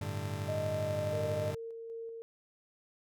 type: chord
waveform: 40% pulse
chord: G suspended second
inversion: none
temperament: just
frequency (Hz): 98 / 110.25 / 147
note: G2 / A2 / D3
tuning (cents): 0 / +4 / +2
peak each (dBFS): -37 / -40 / -40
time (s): 0.01-1.55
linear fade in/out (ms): 5
type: tone with pitch glide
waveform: sine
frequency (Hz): 622.3 to 610.9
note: D#5 to D#5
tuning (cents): 0 to -32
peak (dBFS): -33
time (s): 0.48-1.51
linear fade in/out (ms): 10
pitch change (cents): -32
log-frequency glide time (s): 0.83-0.96
type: tone with tremolo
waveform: sine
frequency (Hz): 457.1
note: A#4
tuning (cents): -34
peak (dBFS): -39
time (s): 1.13-2.22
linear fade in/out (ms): 0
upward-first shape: square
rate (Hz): 2.6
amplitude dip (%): 25
effects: none